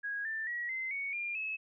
sine tone with pitch steps, 1649 / 1777.6 / 1916.2 / 2066 / 2227 / 2400 / 2588 Hz, G#6 / A6 / A#6 / C7 / C#7 / D7 / E7, -13 / +17 / +47 / -22 / +7 / +37 / -32 cents, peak -34 dBFS, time 0.03-1.57 s, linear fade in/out 20 ms, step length 220 ms, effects none

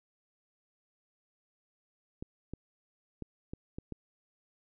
clicks, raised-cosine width 3 ms, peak -26 dBFS, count 6, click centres 2.225 / 2.536 / 3.223 / 3.535 / 3.785 / 3.923 s, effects none

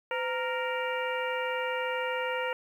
harmonic tone with a mistuned harmonic, 466.2 Hz, A#4, in tune, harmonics 1 / 2 / 3 / 4 / 5 / 6, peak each -32 / -35 / -37 / -38 / -39 / -40 dBFS, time 0.11-2.53 s, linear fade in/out 2 ms, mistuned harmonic 1, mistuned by +150 cents, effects 10-bit

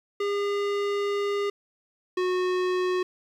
square tone pair in turn, 405.4 / 365.7 Hz, G#4 / F#4, -42 / -20 cents, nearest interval major second, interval 178 cents, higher first, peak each -25 / -24 dBFS, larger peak second, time 0.2-1.5 / 2.17-3.03 s, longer first, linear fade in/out 5 ms, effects low-pass 4000 Hz 12 dB/octave + 9-bit

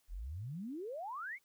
sine exponential sweep, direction up, 36.71 to 2295 Hz, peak -40 dBFS, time 0.08-1.39 s, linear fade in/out 50 ms, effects white hiss -75 dBFS RMS until 1.44 s

